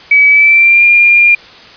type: tone with pitch glide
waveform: sine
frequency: 2283 to 2403 Hz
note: D7 to D7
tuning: -50 to +39 cents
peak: -3 dBFS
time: 0.11-1.35 s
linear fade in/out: 5 ms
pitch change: +89 cents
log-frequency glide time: 0.29-0.85 s
effects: white hiss -35 dBFS RMS until 1.76 s + resampled to 11025 Hz